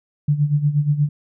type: tone with tremolo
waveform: sine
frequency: 146.83 Hz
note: D3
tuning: in tune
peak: -12 dBFS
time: 0.28-1.09 s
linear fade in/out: 5 ms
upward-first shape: sine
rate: 8.4 Hz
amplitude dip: 75%
effects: none